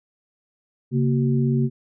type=tone cluster; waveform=sine; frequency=136 / 232.7 / 374.2 Hz; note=C#3 / A#3 / F#4; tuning=-33 / -3 / +20 cents; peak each=-19 / -22 / -28 dBFS; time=0.91-1.7 s; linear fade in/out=50 ms; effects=none